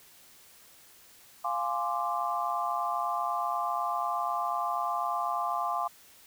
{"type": "chord", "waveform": "sine", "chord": "D half-diminished seventh", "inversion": "first", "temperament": "equal", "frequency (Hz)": [698.5, 830.6, 1046.5, 1174.7], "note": ["F5", "Ab5", "C6", "D6"], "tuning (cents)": [0, 0, 0, 0], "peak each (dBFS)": [-33, -35, -33, -33], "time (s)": [1.44, 5.88], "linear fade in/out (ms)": 10, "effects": ["white hiss -56 dBFS RMS until 6.26 s"]}